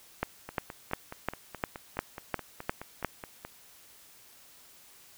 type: two click trains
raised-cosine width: 0.5 ms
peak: -24 / -13 dBFS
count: 15 / 9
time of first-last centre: 0.49-3.45 / 0.23-3.047 s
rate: 4.73 / 2.84 Hz
effects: white hiss -56 dBFS RMS until 5.17 s